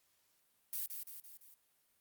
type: noise with echo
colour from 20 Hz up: violet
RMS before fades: -39 dBFS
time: 0.73-0.86 s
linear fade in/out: 0 ms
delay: 170 ms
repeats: 4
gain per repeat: -5 dB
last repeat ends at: 1.54 s
effects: white hiss -75 dBFS RMS until 2 s + Opus 48 kbps